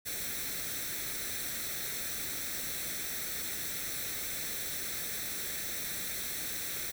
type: noise with comb filter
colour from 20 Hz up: white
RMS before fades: -37 dBFS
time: 0.05-6.92 s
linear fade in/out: 20 ms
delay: 0.51 ms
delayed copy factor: +0.65
effects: none